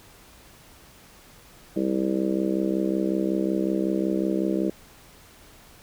harmonic tone, 65.41 Hz, C2, in tune, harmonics 3 / 4 / 5 / 6 / 7 / 8 / 9, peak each -27 / -35 / -25 / -31 / -33 / -36 / -34 dBFS, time 1.76-4.7 s, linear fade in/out 5 ms, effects pink hiss -51 dBFS RMS until 5.82 s

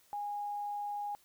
sine tone, 822 Hz, G#5, 18 cents flat, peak -35 dBFS, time 0.13-1.15 s, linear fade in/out 0 ms, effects white hiss -66 dBFS RMS until 1.24 s

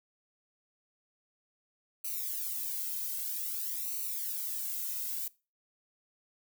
violet noise with flanger, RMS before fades -36 dBFS, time 2.04-5.28 s, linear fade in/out 5 ms, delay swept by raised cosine 0.58 to 1.78 ms, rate 0.52 Hz, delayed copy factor -1, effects noise-tail reverb RT60 0.3 s tail -21 dB re dry

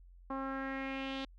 sawtooth tone with low-pass filter sweep, 268.8 Hz, C4, 47 cents sharp, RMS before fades -39 dBFS, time 0.3-1.25 s, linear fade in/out 5 ms, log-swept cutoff 1100 to 3700 Hz, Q 3.3, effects added 44 Hz sine -54 dBFS peak until 1.38 s

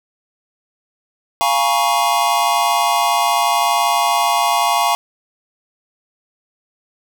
square chord, Bb minor seventh, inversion second, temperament equal with one note detuned, 698.5 / 830.6 / 951.4 / 1108.7 Hz, F5 / Ab5 / Bb5 / Db6, 0 / 0 / +35 / 0 cents, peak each -20 dBFS, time 1.41-4.95 s, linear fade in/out 0 ms, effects none

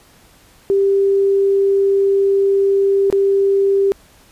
sine tone with dropouts, 394 Hz, G4, 9 cents sharp, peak -11 dBFS, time 0.7-3.92 s, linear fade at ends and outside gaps 0 ms, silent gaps 3.101-3.126 s, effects pink hiss -49 dBFS RMS until 4.31 s + resampled to 32000 Hz

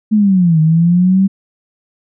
sine linear two-way sweep, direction down then up, 219.4 to 155.2 to 196.3 Hz, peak -7 dBFS, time 0.11-1.28 s, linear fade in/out 20 ms, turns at 0.6 s, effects none

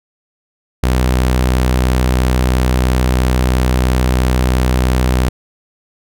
sawtooth tone, 63 Hz, B1, 35 cents sharp, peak -7 dBFS, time 0.83-5.29 s, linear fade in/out 5 ms, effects none

